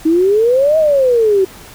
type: exponential two-way sweep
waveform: sine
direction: up then down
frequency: 311.1 to 644 to 372.3 Hz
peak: -8 dBFS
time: 0.05-1.45 s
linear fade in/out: 10 ms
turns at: 0.78 s
effects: pink hiss -37 dBFS RMS until 1.74 s